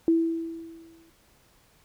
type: tone with exponential decay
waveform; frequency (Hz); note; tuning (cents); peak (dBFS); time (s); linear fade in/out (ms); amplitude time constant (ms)
sine; 329.6; E4; 0; -16; 0.08-1.1; 1; 220
effects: pink hiss -61 dBFS RMS until 1.84 s